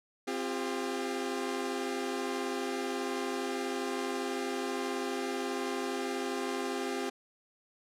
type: chord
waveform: sawtooth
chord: C suspended fourth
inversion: none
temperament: equal with one note detuned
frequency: 261.6 / 349.2 / 401.6 Hz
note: C4 / F4 / G4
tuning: 0 / 0 / +42 cents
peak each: -33 / -34 / -32 dBFS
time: 0.27-7.1 s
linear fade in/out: 10 ms
effects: low-pass 10000 Hz 12 dB/octave